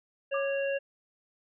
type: harmonic tone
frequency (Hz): 553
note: C#5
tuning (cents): -4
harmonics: 1 / 3 / 5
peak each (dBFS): -28 / -38 / -38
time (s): 0.31-0.79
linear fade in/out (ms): 20
type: tone with exponential decay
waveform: sine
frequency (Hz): 1187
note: D6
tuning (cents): +18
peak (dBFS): -31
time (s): 0.34-0.69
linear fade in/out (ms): 5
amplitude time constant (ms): 76
effects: none